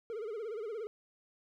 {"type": "tone with vibrato", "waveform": "triangle", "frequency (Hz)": 438.9, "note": "A4", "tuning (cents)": -4, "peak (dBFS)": -35, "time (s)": [0.1, 0.87], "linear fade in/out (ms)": 0, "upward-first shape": "sine", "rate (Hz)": 17, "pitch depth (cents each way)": 130, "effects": []}